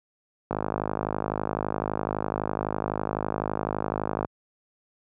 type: click train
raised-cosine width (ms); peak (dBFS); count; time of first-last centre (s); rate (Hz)
1; -12; 195; 0.51-4.248; 51.9
effects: high-pass 80 Hz 12 dB/octave